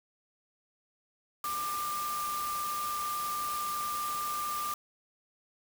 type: tone in noise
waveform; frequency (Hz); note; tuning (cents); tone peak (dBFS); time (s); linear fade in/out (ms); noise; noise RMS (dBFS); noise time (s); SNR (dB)
sine; 1192; D6; +25; -32; 1.44-4.74; 2; white; -40; 1.44-4.74; +5
effects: none